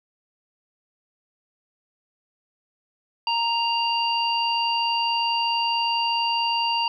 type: harmonic tone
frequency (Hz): 932.3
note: A#5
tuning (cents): 0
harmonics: 1 / 3 / 5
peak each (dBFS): -23 / -25 / -29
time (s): 3.27-6.88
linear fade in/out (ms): 2
effects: 10-bit